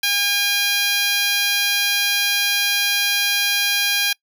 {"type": "tone with high-pass filter", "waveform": "10% pulse", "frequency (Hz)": 810, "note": "G#5", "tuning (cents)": -43, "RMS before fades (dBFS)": -19, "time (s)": [0.03, 4.13], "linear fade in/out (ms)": 5, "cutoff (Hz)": 1900, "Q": 0.86, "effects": ["noise-tail reverb RT60 0.1 s tail -25 dB re dry"]}